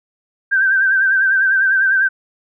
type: tone with vibrato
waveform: sine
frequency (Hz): 1563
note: G6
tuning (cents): -6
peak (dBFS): -11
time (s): 0.51-2.09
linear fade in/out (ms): 20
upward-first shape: sine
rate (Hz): 10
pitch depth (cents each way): 57
effects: none